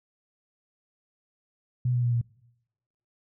sine tone with pitch steps, 124.4 / 122.33 / 120.3 / 118.3 Hz, B2 / B2 / B2 / A#2, +13 / -16 / -45 / +26 cents, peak -22 dBFS, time 1.85-2.214 s, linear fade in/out 5 ms, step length 91 ms, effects noise-tail reverb RT60 0.9 s tail -23 dB re dry

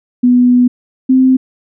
sine tone pair in turn, 246.9 / 259.8 Hz, B3 / C4, 0 / -12 cents, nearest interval minor second, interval 88 cents, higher second, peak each -5 dBFS, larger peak neither, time 0.23-0.68 / 1.09-1.37 s, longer first, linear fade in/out 10 ms, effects none

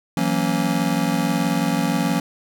square chord, F# dominant seventh, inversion third, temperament just, 166.5 / 185 / 231.2 / 277.5 Hz, E3 / F#3 / A#3 / C#4, +18 / 0 / -14 / +2 cents, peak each -25 dBFS, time 0.17-2.2 s, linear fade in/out 2 ms, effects none

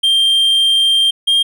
triangle tone pair in turn, 3176 / 3209 Hz, G7 / G7, +22 / +40 cents, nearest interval unison, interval 18 cents, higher second, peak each -8 / -8 dBFS, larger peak neither, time 0.03-1.11 / 1.27-1.43 s, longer first, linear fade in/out 10 ms, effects none

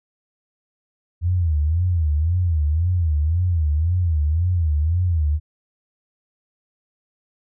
sine tone with vibrato, 82 Hz, E2, 9 cents flat, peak -16 dBFS, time 1.21-5.4 s, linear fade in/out 50 ms, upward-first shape sine, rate 1.9 Hz, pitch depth 180 cents each way, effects none

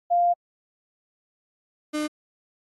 sine / 35% pulse tone pair in turn, 698.5 / 302.3 Hz, F5 / D#4, 0 / -50 cents, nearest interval octave + major second, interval 1450 cents, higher first, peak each -17 / -23 dBFS, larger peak first, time 0.1-0.34 / 1.93-2.08 s, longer first, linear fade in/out 20 ms, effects AAC 32 kbps

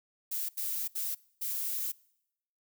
violet noise bursts at uneven times, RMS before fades -34 dBFS, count 4, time 0.31-0.49 / 0.57-0.88 / 0.95-1.15 / 1.41-1.92 s, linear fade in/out 10 ms, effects noise-tail reverb RT60 0.8 s tail -24 dB re dry

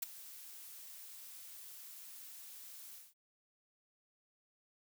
blue noise with ADSR envelope, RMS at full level -35 dBFS, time 0.02-3.14 s, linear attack 8 ms, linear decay 14 ms, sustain -17 dB, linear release 200 ms, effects none

